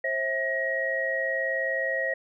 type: tone cluster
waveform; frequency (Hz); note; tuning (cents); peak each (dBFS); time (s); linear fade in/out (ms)
sine; 533 / 652 / 1893; C5 / E5 / A#6; +32 / -19 / +26; -30 / -33 / -27; 0.04-2.14; 5
effects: none